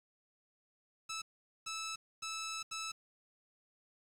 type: tone bursts at uneven times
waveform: 10% pulse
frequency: 1310 Hz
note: E6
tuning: 11 cents flat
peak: -31 dBFS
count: 4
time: 1.09-1.22 / 1.66-1.96 / 2.22-2.63 / 2.71-2.92 s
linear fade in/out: 10 ms
effects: low-pass 10000 Hz 12 dB/octave + 10-bit